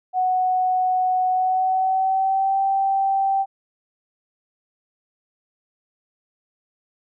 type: tone with pitch glide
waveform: sine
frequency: 740 to 779.5 Hz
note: F#5 to G5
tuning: 0 to -10 cents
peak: -17 dBFS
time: 0.13-3.46 s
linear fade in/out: 50 ms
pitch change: +90 cents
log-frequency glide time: 1.3-2.59 s
effects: none